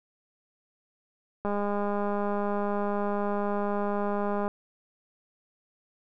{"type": "click train", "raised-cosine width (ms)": 1, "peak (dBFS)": -17, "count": 619, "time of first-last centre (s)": [1.45, 4.479], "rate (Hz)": 204, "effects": []}